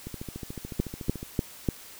two click trains, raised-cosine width 3 ms, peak -11 / -23 dBFS, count 4 / 17, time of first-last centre 0.8-1.688 / 0.07-1.229 s, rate 3.38 / 13.8 Hz, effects white hiss -47 dBFS RMS until 1.99 s

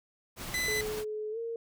pink noise with tremolo, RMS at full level -39 dBFS, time 0.36-1.05 s, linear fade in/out 50 ms, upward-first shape triangle, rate 18 Hz, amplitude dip 25%
sawtooth tone, 2009 Hz, B6, 29 cents sharp, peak -26 dBFS, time 0.54-0.81 s, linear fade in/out 2 ms
sine tone with pitch glide, 427.6 to 460.9 Hz, A4 to A#4, -49 to -20 cents, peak -33 dBFS, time 0.68-1.56 s, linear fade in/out 2 ms, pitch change +129 cents, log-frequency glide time 1.31-1.38 s
effects none

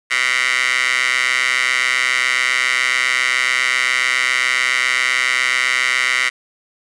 15% pulse tone with high-pass filter, 127.3 Hz, C3, 47 cents flat, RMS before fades -17 dBFS, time 0.1-6.3 s, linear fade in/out 20 ms, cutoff 1900 Hz, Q 4.4, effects resampled to 22050 Hz + 7-bit

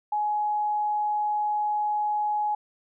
sine tone, 840 Hz, G#5, 19 cents sharp, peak -23 dBFS, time 0.12-2.55 s, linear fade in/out 5 ms, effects none

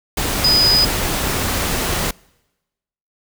sine tone in noise, 4978 Hz, D#8, in tune, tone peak -11 dBFS, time 0.44-0.85 s, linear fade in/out 5 ms, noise pink, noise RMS -20 dBFS, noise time 0.17-2.11 s, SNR +6 dB, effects noise-tail reverb RT60 1.0 s tail -26 dB re dry

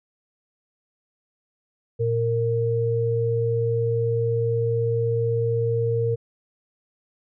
sine tone pair together, 115.5 / 462 Hz, A#2 / A#4, -16 / -16 cents, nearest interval 2 octaves, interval 2400 cents, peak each -23 / -22 dBFS, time 1.99-6.16 s, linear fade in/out 20 ms, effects none

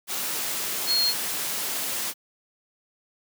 sine tone in noise, 4276 Hz, C8, 37 cents sharp, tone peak -20 dBFS, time 0.86-1.14 s, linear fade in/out 50 ms, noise white, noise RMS -29 dBFS, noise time 0.07-2.14 s, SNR +6 dB, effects high-pass 150 Hz 12 dB/octave

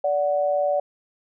sine tone pair together, 581 / 740 Hz, D5 / F#5, -19 / 0 cents, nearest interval major third, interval 419 cents, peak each -20 / -25 dBFS, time 0.04-0.8 s, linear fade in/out 5 ms, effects none

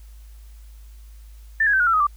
sine tone with pitch steps, 1778 / 1658.9 / 1547.8 / 1444.2 / 1347.5 / 1257.2 / 1173 Hz, A6 / G#6 / G6 / F#6 / E6 / D#6 / D6, +18 / -2 / -22 / -42 / +38 / +18 / -2 cents, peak -15 dBFS, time 1.6-2.069 s, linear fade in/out 5 ms, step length 67 ms, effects added 53 Hz sine -40 dBFS peak until 2.16 s + white hiss -58 dBFS RMS until 2.16 s

